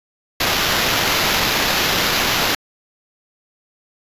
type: noise with sample-and-hold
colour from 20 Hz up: white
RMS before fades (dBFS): -18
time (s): 0.4-2.55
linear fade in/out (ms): 5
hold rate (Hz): 8820
effects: resampled to 32000 Hz